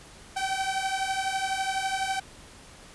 sawtooth beating tone pair, 764 / 776 Hz, G5 / G5, -45 / -18 cents, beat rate 12 Hz, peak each -26 dBFS, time 0.36-2.2 s, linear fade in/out 10 ms, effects pink hiss -49 dBFS RMS until 2.94 s + resampled to 24000 Hz

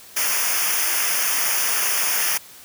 white noise with comb filter, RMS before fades -21 dBFS, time 0.16-2.38 s, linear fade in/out 10 ms, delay 0.25 ms, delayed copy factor -0.95, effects white hiss -44 dBFS RMS until 2.64 s

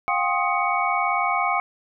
sine tone cluster, 713 / 791 / 1065 / 1251 / 2235 Hz, F5 / G5 / C6 / D#6 / C#7, +36 / +15 / +30 / +9 / +14 cents, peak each -26 dBFS, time 0.08-1.6 s, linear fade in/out 0 ms, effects none

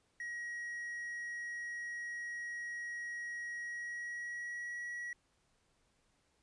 triangle tone with pitch glide, 1900 to 1922.1 Hz, A#6 to B6, +33 to -47 cents, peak -38 dBFS, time 0.2-5.13 s, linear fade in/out 2 ms, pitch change +20 cents, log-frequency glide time 3.62-4.85 s, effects pink hiss -75 dBFS RMS until 6.42 s + resampled to 22050 Hz

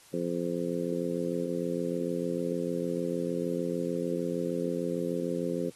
harmonic tone, 86.6 Hz, F2, 14 cents flat, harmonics 2 / 3 / 4 / 5 / 6, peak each -35 / -35 / -35 / -35 / -35 dBFS, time 0.13-5.7 s, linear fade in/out 10 ms, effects white hiss -56 dBFS RMS until 5.75 s + AAC 32 kbps

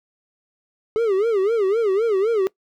triangle tone with vibrato, 419.8 Hz, G#4, 19 cents sharp, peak -14 dBFS, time 0.96-2.47 s, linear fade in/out 0 ms, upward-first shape sine, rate 3.9 Hz, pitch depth 190 cents each way, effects noise-tail reverb RT60 0.1 s tail -21 dB re dry

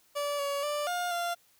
30% pulse tone with pitch steps, 578 / 565 / 589 / 710 / 693 Hz, D5 / C#5 / D5 / F5 / F5, -28 / +33 / +5 / +28 / -14 cents, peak -27 dBFS, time 0.15-1.35 s, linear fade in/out 20 ms, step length 240 ms, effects white hiss -65 dBFS RMS until 1.59 s

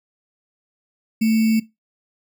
sine tone with sample-and-hold, 221.8 Hz, A3, 14 cents sharp, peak -14 dBFS, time 1.21-1.6 s, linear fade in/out 10 ms, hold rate 2450 Hz, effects noise-tail reverb RT60 0.2 s tail -19 dB re dry

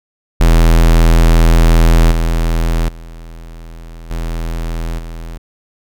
square tone with level steps, 41.34 Hz, E1, 6 cents sharp, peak -6 / -12 / -30 / -18 / -25 dBFS, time 0.4-5.38 s, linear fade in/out 10 ms, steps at 2.11 / 2.88 / 4.1 / 4.98 s, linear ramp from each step 10 ms, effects none

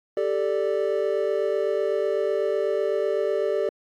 triangle chord, G suspended second, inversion none, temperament equal, 392 / 440 / 587.3 Hz, G4 / A4 / D5, 0 / 0 / 0 cents, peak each -24 dBFS, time 0.17-3.69 s, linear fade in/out 2 ms, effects AAC 64 kbps

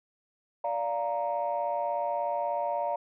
sine chord, Bb major, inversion first, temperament just, 582.7 / 699.2 / 932.3 Hz, D5 / F5 / Bb5, -14 / +2 / 0 cents, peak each -31 dBFS, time 0.64-2.96 s, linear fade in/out 5 ms, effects tanh soft clip ceiling -20 dBFS

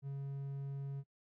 triangle tone, 138.59 Hz, C#3, in tune, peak -37 dBFS, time 0.02-1.04 s, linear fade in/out 50 ms, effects noise-tail reverb RT60 0.1 s tail -25 dB re dry

